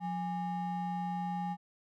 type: ring-modulated tone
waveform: triangle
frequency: 501 Hz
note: B4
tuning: 25 cents sharp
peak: -28 dBFS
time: 0-1.57 s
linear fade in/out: 50 ms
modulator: 322 Hz
effects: none